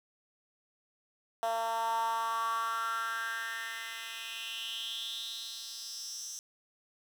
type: tone with high-pass filter sweep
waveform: 10% pulse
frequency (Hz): 227.3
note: A#3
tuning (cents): -43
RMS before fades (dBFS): -36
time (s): 1.43-6.39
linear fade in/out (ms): 0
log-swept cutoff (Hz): 710 to 6200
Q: 5.6
effects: none